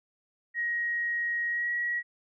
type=tone with pitch glide; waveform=sine; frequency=1888 to 1914.4 Hz; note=A#6 to A#6; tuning=+22 to +46 cents; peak=-27 dBFS; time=0.54-2.03 s; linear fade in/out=50 ms; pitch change=+24 cents; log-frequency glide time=1.49-1.71 s; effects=none